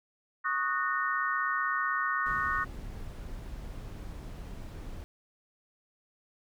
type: chord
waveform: sine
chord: D# minor seventh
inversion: third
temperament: equal with one note detuned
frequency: 1108.7 / 1244.5 / 1480 / 1835.8 Hz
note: C#6 / D#6 / F#6 / A#6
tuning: 0 / 0 / 0 / -27 cents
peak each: -33 dBFS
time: 0.44-2.65 s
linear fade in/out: 20 ms
type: noise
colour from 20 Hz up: brown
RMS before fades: -41 dBFS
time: 2.26-5.04 s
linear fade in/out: 0 ms
effects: none